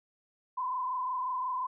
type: tone with frequency modulation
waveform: sine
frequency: 1016 Hz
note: B5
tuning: 49 cents sharp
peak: -30 dBFS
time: 0.57-1.67 s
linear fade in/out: 10 ms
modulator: 25.6 Hz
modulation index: 1.3
effects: none